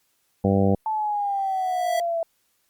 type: harmonic tone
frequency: 98 Hz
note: G2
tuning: in tune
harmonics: 1 / 2 / 3 / 4 / 5 / 6 / 7 / 8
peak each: -23 / -20 / -28 / -28 / -24 / -29 / -30 / -31 dBFS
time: 0.44-0.75 s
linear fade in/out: 5 ms
type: exponential sweep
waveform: sine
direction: down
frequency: 880 to 659.3 Hz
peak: -22 dBFS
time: 0.86-2.23 s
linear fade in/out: 2 ms
type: tone with exponential growth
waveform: square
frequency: 659.3 Hz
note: E5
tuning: in tune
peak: -23 dBFS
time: 1.12-2 s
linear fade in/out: 2 ms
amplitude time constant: 190 ms
effects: white hiss -68 dBFS RMS until 2.69 s + Opus 48 kbps